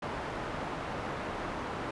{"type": "low-pass noise", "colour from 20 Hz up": "white", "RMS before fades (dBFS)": -37, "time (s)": [0.02, 1.91], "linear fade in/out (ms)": 5, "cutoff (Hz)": 1100, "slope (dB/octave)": 12, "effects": ["resampled to 24000 Hz"]}